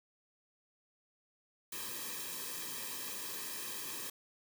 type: noise with comb filter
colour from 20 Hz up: white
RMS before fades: -42 dBFS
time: 1.72-4.1 s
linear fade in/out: 5 ms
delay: 1.4 ms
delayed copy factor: -0.95
effects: none